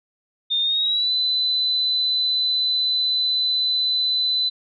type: tone with pitch glide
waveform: sine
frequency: 3637 to 4012 Hz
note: A#7 to B7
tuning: -43 to +26 cents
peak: -18 dBFS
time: 0.5-4.5 s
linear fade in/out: 20 ms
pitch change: +169 cents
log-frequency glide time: 0.61-1.12 s
effects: none